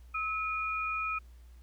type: tone pair together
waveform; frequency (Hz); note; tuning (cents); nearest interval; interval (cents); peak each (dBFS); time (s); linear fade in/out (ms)
sine; 1290.9 / 2444; E6 / D#7; -37 / -32; major seventh; 1105; -33 / -34; 0.14-1.19; 10
effects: added 60 Hz sine -50 dBFS peak until 1.62 s + pink hiss -68 dBFS RMS until 1.62 s